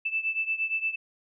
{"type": "beating tone pair", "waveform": "sine", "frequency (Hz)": [2637, 2645.6], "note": ["E7", "E7"], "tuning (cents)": [0, 6], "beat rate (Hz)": 8.6, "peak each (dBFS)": [-28, -31], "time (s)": [0.05, 0.96], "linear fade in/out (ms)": 10, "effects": []}